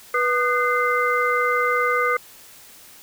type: tone cluster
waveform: sine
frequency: 490.6 / 1224 / 1501 / 2073 Hz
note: B4 / D#6 / F#6 / C7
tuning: -12 / -29 / +24 / -17 cents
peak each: -23 / -21 / -26 / -24 dBFS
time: 0.14-2.17 s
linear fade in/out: 5 ms
effects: white hiss -46 dBFS RMS until 3.02 s